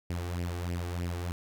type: tone with flanger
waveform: sawtooth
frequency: 87.31 Hz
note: F2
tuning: in tune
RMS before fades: -34 dBFS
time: 0.1-1.32 s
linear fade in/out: 0 ms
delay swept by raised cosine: 0.38 to 2.68 ms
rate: 3.2 Hz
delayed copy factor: +0.65
effects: none